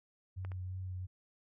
sine tone with vibrato, 92.5 Hz, F#2, in tune, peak -38 dBFS, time 0.36-1.07 s, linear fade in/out 20 ms, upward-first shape triangle, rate 2.9 Hz, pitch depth 23 cents each way
clicks, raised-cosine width 0.5 ms, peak -33 / -36 dBFS, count 2, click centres 0.449 / 0.518 s
effects none

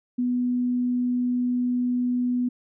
sine tone, 246.9 Hz, B3, in tune, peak -21 dBFS, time 0.18-2.49 s, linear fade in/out 10 ms, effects none

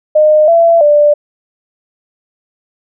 sine tone with pitch steps, 612 / 672 / 590 Hz, D#5 / E5 / D5, -29 / +33 / +8 cents, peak -4 dBFS, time 0.15-1.14 s, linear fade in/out 10 ms, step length 330 ms, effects none

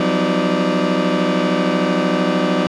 30% pulse tone cluster, 177 / 190.1 / 253.4 / 311 / 585 Hz, F3 / F#3 / B3 / D#4 / D5, +23 / +47 / +45 / -1 / -7 cents, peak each -19 dBFS, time 0-2.67 s, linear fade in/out 2 ms, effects low-pass 4000 Hz 12 dB/octave

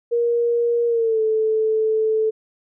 sine tone with pitch glide, 472.1 to 437.9 Hz, A#4 to A4, +22 to -8 cents, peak -16 dBFS, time 0.11-2.31 s, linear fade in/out 20 ms, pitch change -130 cents, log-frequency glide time 0.87-1.21 s, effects none

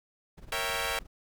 brown noise with tremolo, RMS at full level -44 dBFS, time 0.37-1.07 s, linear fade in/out 10 ms, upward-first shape sine, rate 19 Hz, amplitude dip 75%
10% pulse chord, A# diminished seventh, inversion none, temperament equal, 466.2 / 554.4 / 659.3 / 784 Hz, A#4 / C#5 / E5 / G5, 0 / 0 / 0 / 0 cents, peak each -27 dBFS, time 0.52-0.99 s, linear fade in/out 2 ms
effects none

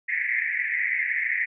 white band-pass noise, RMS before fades -26 dBFS, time 0.08-1.46 s, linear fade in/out 20 ms, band 1800 to 2200 Hz, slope 96 dB/octave, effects none

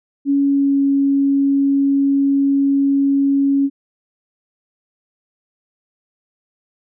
sine tone with pitch glide, 280 to 277.3 Hz, C#4 to C#4, +18 to +1 cents, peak -12 dBFS, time 0.25-3.7 s, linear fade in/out 50 ms, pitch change -17 cents, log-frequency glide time 0.38-0.81 s, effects none

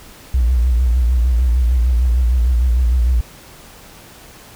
triangle tone with vibrato, 61 Hz, B1, 21 cents flat, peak -7 dBFS, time 0.34-3.21 s, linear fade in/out 5 ms, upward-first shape sine, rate 6.6 Hz, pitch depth 97 cents each way, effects tanh soft clip ceiling -9 dBFS + pink hiss -41 dBFS RMS until 4.55 s

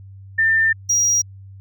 sine / triangle tone pair in turn, 1794 / 5725 Hz, A6 / F8, +33 / +42 cents, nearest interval octave + minor sixth, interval 2009 cents, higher second, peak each -13 dBFS, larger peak neither, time 0.38-0.73 / 0.89-1.22 s, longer first, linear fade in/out 10 ms, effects added 97 Hz sine -37 dBFS peak until 1.6 s

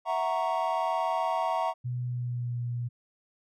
triangle chord, F# dominant seventh, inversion third, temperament equal, 659.3 / 740 / 932.3 / 1108.7 Hz, E5 / F#5 / A#5 / C#6, 0 / 0 / 0 / 0 cents, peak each -29 / -29 / -28 / -32 dBFS, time 0.05-1.74 s, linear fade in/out 50 ms
sine tone with pitch glide, 123.47 to 120.51 Hz, B2 to B2, 0 to -42 cents, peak -29 dBFS, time 1.84-2.89 s, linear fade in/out 20 ms, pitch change -42 cents, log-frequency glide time 2.04-2.58 s
effects tanh soft clip ceiling -16 dBFS

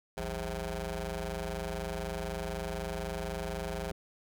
15% pulse ring-modulated tone, 120 Hz, B2, 49 cents flat, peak -25 dBFS, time 0.17-3.92 s, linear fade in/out 5 ms, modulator 288 Hz, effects none

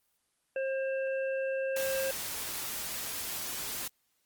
harmonic tone, 534 Hz, C5, 35 cents sharp, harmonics 1 / 3 / 5, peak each -30 / -40 / -44 dBFS, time 0.56-2.11 s, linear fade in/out 2 ms
white noise, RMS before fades -37 dBFS, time 1.76-3.88 s, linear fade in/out 5 ms
effects white hiss -75 dBFS RMS until 4.25 s + Opus 24 kbps

